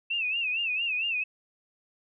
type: tone with vibrato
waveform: sine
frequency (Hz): 2637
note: E7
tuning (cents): 0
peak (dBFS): -26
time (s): 0.1-1.24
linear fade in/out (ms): 10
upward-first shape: sine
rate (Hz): 4.4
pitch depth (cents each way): 120
effects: none